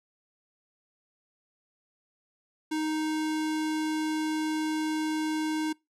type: tone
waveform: square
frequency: 311.2 Hz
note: D#4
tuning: in tune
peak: -28 dBFS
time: 2.71-5.73 s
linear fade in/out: 10 ms
effects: noise-tail reverb RT60 0.2 s tail -24 dB re dry + low-pass 10000 Hz 12 dB/octave